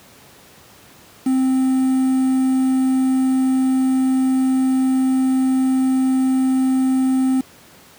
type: tone with quantisation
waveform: triangle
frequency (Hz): 261.6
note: C4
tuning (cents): 0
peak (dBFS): -12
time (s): 1.26-7.41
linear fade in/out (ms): 5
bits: 6
effects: pink hiss -46 dBFS RMS until 7.98 s + high-pass 100 Hz 12 dB/octave